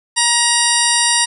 harmonic tone with a mistuned harmonic, 947 Hz, A#5, 27 cents sharp, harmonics 1 / 2 / 3 / 4 / 5 / 6 / 8 / 9 / 10, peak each -21 / -20 / -23 / -21 / -20 / -20 / -22 / -21 / -20 dBFS, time 0.16-1.26 s, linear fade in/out 20 ms, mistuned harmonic 9, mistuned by +20 cents, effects none

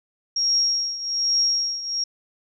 sine tone with tremolo, 5588 Hz, F8, in tune, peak -16 dBFS, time 0.36-2.04 s, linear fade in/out 5 ms, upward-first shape triangle, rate 1.2 Hz, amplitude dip 80%, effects none

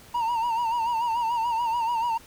triangle tone with vibrato, 930 Hz, A#5, 4 cents flat, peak -21 dBFS, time 0.14-2.18 s, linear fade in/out 10 ms, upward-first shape sine, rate 6.9 Hz, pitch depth 75 cents each way, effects pink hiss -50 dBFS RMS until 2.26 s

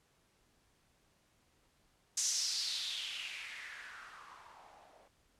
violet noise with low-pass filter sweep, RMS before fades -41 dBFS, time 2.17-5.08 s, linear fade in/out 5 ms, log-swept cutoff 6600 to 590 Hz, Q 3.9, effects pink hiss -72 dBFS RMS until 5.39 s + low-pass 11000 Hz 12 dB/octave

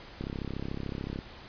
click train, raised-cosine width 3 ms, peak -22 dBFS, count 34, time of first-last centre 0.21-1.189 s, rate 33.7 Hz, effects pink hiss -48 dBFS RMS until 1.48 s + resampled to 11025 Hz

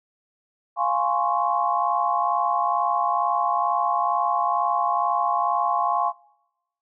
sine chord, Db major seventh, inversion first, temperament equal, 698.5 / 830.6 / 1046.5 / 1108.7 Hz, F5 / Ab5 / C6 / Db6, 0 / 0 / 0 / 0 cents, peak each -25 dBFS, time 0.76-6.13 s, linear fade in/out 50 ms, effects noise-tail reverb RT60 0.9 s tail -24 dB re dry

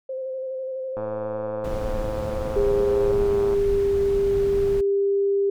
sine tone with vibrato, 523.3 Hz, C5, in tune, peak -27 dBFS, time 0.09-3.12 s, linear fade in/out 5 ms, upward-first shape square, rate 12 Hz, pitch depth 18 cents each way
click train, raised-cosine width 1 ms, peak -20 dBFS, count 281, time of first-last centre 0.97-3.539 s, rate 109 Hz
brown noise, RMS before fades -30 dBFS, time 1.64-4.81 s, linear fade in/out 5 ms
sine tone with pitch glide, 405.6 to 397.9 Hz, G#4 to G4, -41 to +26 cents, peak -18 dBFS, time 2.56-5.5 s, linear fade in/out 5 ms, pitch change -33 cents, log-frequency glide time 3.02-3.94 s
effects none

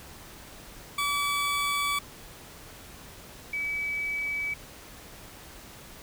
20% pulse / sine tone pair in turn, 1147 / 2289 Hz, D6 / D7, -41 / -45 cents, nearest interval octave, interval 1196 cents, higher second, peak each -21 / -28 dBFS, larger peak first, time 0.98-1.99 / 3.53-4.54 s, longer neither, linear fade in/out 5 ms, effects pink hiss -47 dBFS RMS until 6.02 s

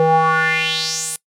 square tone with band-pass filter sweep, 160.6 Hz, E3, 45 cents flat, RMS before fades -17 dBFS, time 0-1.16 s, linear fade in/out 0 ms, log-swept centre 560 to 10000 Hz, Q 4.1, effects noise-tail reverb RT60 0.1 s tail -21 dB re dry

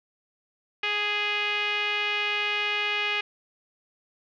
5% pulse tone with low-pass filter, 415.3 Hz, G#4, in tune, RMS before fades -27 dBFS, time 0.83-3.21 s, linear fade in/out 5 ms, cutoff 2600 Hz, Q 3.4, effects none

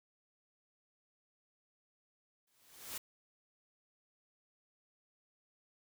white noise with exponential growth, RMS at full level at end -40 dBFS, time 2.47-2.98 s, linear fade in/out 5 ms, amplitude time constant 110 ms, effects none

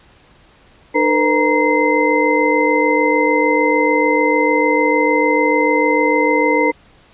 sine tone cluster, 302.3 / 456.3 / 503 / 939 / 2067 Hz, D#4 / A#4 / B4 / A#5 / C7, -50 / -37 / +32 / +12 / -22 cents, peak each -18 dBFS, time 0.94-6.72 s, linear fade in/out 20 ms, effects pink hiss -49 dBFS RMS until 7.13 s + resampled to 8000 Hz

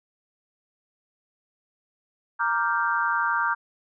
sine chord, G minor seventh, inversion first, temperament equal, 932.3 / 1174.7 / 1396.9 / 1568 Hz, Bb5 / D6 / F6 / G6, 0 / 0 / 0 / 0 cents, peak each -27 dBFS, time 2.39-3.55 s, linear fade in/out 20 ms, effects none

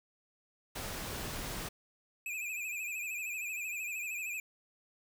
pink noise, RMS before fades -40 dBFS, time 0.75-1.69 s, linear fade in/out 10 ms
square tone with vibrato, 2491 Hz, D#7, 1 cent sharp, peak -37 dBFS, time 2.26-4.4 s, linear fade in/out 2 ms, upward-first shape sine, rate 13 Hz, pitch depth 84 cents each way
effects none

